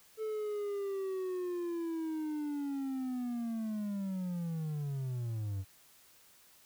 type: linear sweep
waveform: triangle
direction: down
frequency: 440 to 93 Hz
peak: -32 dBFS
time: 0.17-5.65 s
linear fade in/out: 50 ms
effects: white hiss -62 dBFS RMS until 6.65 s